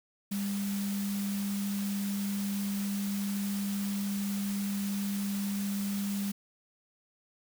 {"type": "tone in noise", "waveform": "sine", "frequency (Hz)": 200.3, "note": "G3", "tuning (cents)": 38, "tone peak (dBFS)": -30, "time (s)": [0.31, 6.32], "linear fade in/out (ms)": 10, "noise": "white", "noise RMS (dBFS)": -42, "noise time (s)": [0.31, 6.32], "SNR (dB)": 9, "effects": []}